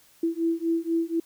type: beating tone pair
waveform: sine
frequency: 329.6 / 333.7 Hz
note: E4 / E4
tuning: 0 / +21 cents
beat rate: 4.1 Hz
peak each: -26 dBFS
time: 0.23-1.2 s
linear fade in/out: 5 ms
effects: white hiss -58 dBFS RMS until 1.25 s